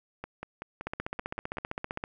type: two click trains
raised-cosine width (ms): 0.5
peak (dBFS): -22 / -18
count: 8 / 19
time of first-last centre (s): 0.24-1.571 / 0.87-2.039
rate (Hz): 5.26 / 15.4
effects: none